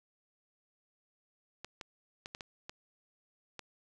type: clicks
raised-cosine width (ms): 0.2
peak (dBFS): -25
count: 7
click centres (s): 1.646 / 1.812 / 2.259 / 2.349 / 2.408 / 2.695 / 3.593
effects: none